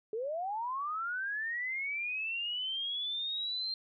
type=linear sweep; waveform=sine; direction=up; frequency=417.5 to 4186 Hz; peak=-33 dBFS; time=0.13-3.74 s; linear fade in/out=2 ms; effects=none